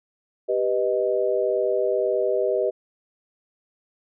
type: chord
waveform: sine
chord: G augmented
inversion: none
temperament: equal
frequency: 392 / 493.9 / 622.3 Hz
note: G4 / B4 / D#5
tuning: 0 / 0 / 0 cents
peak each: -24 dBFS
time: 0.48-2.71 s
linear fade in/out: 20 ms
effects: none